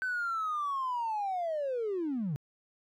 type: linear sweep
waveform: triangle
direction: down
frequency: 1532 to 132.4 Hz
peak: -27 dBFS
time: 0.02-2.36 s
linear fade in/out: 0 ms
effects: tanh soft clip ceiling -27 dBFS